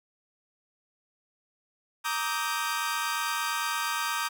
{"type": "chord", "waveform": "sawtooth", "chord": "Eb major seventh", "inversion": "second", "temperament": "equal with one note detuned", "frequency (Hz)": [932.3, 1174.7, 1263.3, 1568], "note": ["Bb5", "D6", "Eb6", "G6"], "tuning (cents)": [0, 0, 26, 0], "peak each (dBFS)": -30, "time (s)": [2.04, 4.29], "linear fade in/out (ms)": 20, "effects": []}